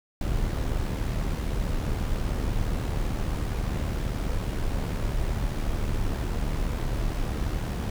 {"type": "noise with amplitude modulation", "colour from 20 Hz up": "brown", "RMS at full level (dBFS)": -25, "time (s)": [0.21, 7.9], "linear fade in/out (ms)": 2, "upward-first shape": "sine", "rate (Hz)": 75, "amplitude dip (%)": 50, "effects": []}